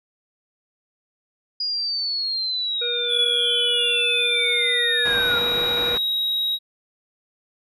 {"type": "linear sweep", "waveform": "sine", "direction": "down", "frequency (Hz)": [4900, 1382], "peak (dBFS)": -22, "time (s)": [1.6, 5.39], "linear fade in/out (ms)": 5}
{"type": "harmonic tone", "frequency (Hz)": 480, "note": "B4", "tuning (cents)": -49, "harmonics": [1, 3, 5], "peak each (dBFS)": [-28, -33, -35], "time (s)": [2.81, 5.96], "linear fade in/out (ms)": 10}
{"type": "tone with pitch glide", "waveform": "triangle", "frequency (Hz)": [3399, 3815], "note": ["G#7", "A#7"], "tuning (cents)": [39, 39], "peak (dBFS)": -19, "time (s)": [3.08, 6.59], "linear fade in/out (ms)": 50, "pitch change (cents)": 200, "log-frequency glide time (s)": [3.62, 5.38]}
{"type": "low-pass noise", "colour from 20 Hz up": "white", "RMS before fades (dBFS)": -31, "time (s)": [5.05, 5.98], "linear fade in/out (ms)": 5, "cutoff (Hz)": 1500, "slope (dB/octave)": 12}
{"effects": []}